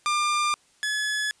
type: tone pair in turn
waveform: sawtooth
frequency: 1197 / 1704.6 Hz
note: D6 / G#6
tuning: +33 / +45 cents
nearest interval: tritone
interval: 612 cents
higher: second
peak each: -18 / -21 dBFS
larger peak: first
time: 0.06-0.54 / 0.83-1.31 s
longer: neither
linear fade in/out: 0 ms
effects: white hiss -61 dBFS RMS until 1.4 s + resampled to 22050 Hz